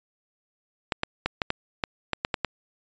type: clicks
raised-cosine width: 0.3 ms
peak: -8 dBFS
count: 10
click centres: 0.922 / 1.034 / 1.26 / 1.418 / 1.504 / 1.838 / 2.133 / 2.249 / 2.342 / 2.447 s
effects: resampled to 16000 Hz